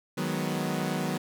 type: chord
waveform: sawtooth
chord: G# minor seventh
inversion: second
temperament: equal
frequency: 155.56 / 185 / 207.7 / 246.9 Hz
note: D#3 / F#3 / G#3 / B3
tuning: 0 / 0 / 0 / 0 cents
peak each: -29 / -28 / -33 / -30 dBFS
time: 0.17-1.18 s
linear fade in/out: 10 ms
effects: none